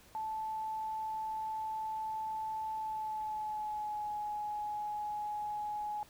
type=tone with pitch glide; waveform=sine; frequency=874 to 838.9 Hz; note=A5 to G#5; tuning=-12 to +17 cents; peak=-35 dBFS; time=0.15-6.03 s; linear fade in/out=0 ms; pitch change=-71 cents; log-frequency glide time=2.75-4.1 s; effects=pink hiss -60 dBFS RMS until 6.09 s